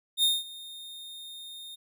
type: tone with ADSR envelope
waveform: 45% pulse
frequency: 3669 Hz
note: A#7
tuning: 28 cents flat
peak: -20 dBFS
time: 0.17-1.76 s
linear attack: 63 ms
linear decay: 200 ms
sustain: -21 dB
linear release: 17 ms
effects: none